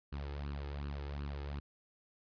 sawtooth tone with flanger, 71.3 Hz, C#2, 49 cents sharp, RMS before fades -41 dBFS, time 0.12-1.6 s, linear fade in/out 10 ms, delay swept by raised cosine 0.69 to 2.39 ms, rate 2.7 Hz, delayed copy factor +0.65, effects resampled to 11025 Hz

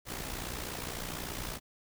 pink noise with amplitude modulation, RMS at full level -36 dBFS, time 0.05-1.6 s, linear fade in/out 50 ms, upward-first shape sine, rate 60 Hz, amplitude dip 65%, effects none

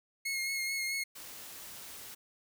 sawtooth tone with vibrato, 2160 Hz, C#7, 45 cents flat, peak -29 dBFS, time 0.25-1.04 s, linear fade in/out 10 ms, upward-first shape triangle, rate 4.6 Hz, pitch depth 30 cents each way
white noise, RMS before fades -47 dBFS, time 1.15-2.15 s, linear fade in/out 10 ms
effects none

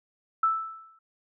sine tone with exponential decay, 1318.5 Hz, E6, in tune, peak -18 dBFS, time 0.43-0.99 s, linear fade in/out 5 ms, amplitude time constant 120 ms, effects none

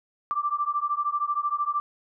sine beating tone pair, 1169 / 1182 Hz, D6 / D6, -8 / +11 cents, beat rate 13 Hz, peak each -27 dBFS, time 0.31-1.8 s, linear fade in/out 0 ms, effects none

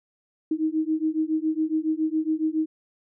sine beating tone pair, 311.1 / 318.3 Hz, D#4 / D#4, 0 / +39 cents, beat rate 7.2 Hz, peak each -25 dBFS, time 0.51-2.66 s, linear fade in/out 5 ms, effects none

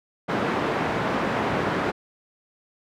pink band-pass noise, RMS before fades -25 dBFS, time 0.28-1.92 s, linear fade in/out 20 ms, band 180 to 1700 Hz, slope 12 dB/octave, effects none

